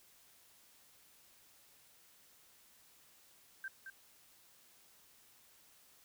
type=tone with echo; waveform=sine; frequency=1568 Hz; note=G6; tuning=in tune; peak=-40 dBFS; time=3.64-3.68 s; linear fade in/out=2 ms; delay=220 ms; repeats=1; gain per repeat=-6 dB; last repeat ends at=3.9 s; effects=white hiss -65 dBFS RMS until 6.04 s